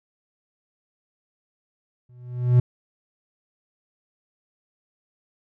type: tone with exponential growth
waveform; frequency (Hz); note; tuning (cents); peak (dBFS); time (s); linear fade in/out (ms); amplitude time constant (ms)
triangle; 123.47; B2; 0; -8; 2.09-2.6; 5; 110
effects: none